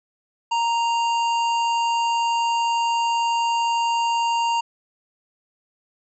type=harmonic tone with a mistuned harmonic; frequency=931 Hz; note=A#5; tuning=2 cents flat; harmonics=1 / 3 / 5 / 7 / 8; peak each=-19 / -28 / -37 / -40 / -41 dBFS; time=0.51-4.61 s; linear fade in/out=10 ms; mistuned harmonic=7; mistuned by=+28 cents; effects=none